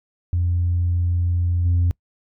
sine tone with level steps, 87.31 Hz, F2, in tune, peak -16 / -13 dBFS, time 0.33-1.91 s, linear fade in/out 0 ms, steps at 1.65 s, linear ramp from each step 5 ms, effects noise-tail reverb RT60 0.1 s tail -26 dB re dry + tanh soft clip ceiling -13 dBFS

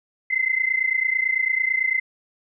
sine tone pair together, 2048 / 2077 Hz, C7 / C7, -38 / -13 cents, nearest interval unison, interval 25 cents, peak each -22 dBFS, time 0.3-2 s, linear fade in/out 10 ms, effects none

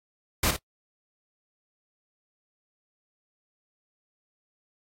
pink noise with echo, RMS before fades -23 dBFS, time 0.43-0.51 s, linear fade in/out 5 ms, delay 55 ms, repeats 1, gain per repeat -9 dB, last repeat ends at 0.565 s, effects noise-tail reverb RT60 0.1 s tail -24 dB re dry + AAC 48 kbps

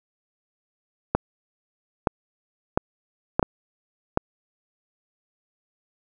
clicks, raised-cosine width 1 ms, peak -4 dBFS, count 6, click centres 1.15 / 2.072 / 2.775 / 3.395 / 3.428 / 4.174 s, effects none

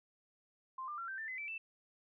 sine tone with pitch steps, 1046.5 / 1195.2 / 1365 / 1558.9 / 1780.4 / 2033 / 2322 / 2652 Hz, C6 / D6 / F6 / G6 / A6 / B6 / D7 / E7, 0 / +30 / -40 / -10 / +20 / +50 / -20 / +10 cents, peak -40 dBFS, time 0.78-1.58 s, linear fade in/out 5 ms, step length 100 ms, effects none

